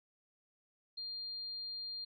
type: tone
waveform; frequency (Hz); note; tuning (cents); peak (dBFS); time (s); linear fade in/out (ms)
sine; 4200; C8; +6; -40; 0.97-2.05; 10
effects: none